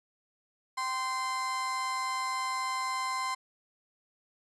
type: tone pair together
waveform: 35% pulse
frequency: 778 / 1038.5 Hz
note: G5 / C6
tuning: -13 / -13 cents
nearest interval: perfect fourth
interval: 500 cents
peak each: -39 / -29 dBFS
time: 0.77-3.35 s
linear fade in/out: 10 ms
effects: resampled to 22050 Hz